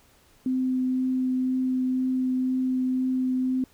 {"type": "tone with vibrato", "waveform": "sine", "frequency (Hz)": 257.1, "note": "C4", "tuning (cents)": -30, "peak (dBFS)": -22, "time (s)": [0.46, 3.64], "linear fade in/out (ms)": 2, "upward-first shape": "triangle", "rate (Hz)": 2, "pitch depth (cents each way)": 9, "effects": ["pink hiss -59 dBFS RMS until 3.73 s"]}